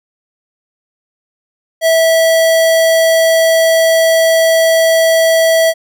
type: tone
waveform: square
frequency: 653 Hz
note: E5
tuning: 17 cents flat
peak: -8 dBFS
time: 1.81-5.74 s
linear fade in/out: 50 ms
effects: none